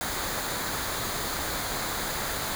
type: noise with comb filter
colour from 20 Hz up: pink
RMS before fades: -31 dBFS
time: 0.01-2.55 s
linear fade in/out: 0 ms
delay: 0.36 ms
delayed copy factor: -0.5
effects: none